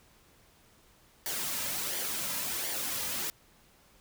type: noise with flanger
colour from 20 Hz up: white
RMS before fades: -34 dBFS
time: 1.26-3.3 s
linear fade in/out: 0 ms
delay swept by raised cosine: 0.75 to 2.75 ms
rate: 1.4 Hz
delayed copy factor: -0.5
effects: pink hiss -62 dBFS RMS until 4 s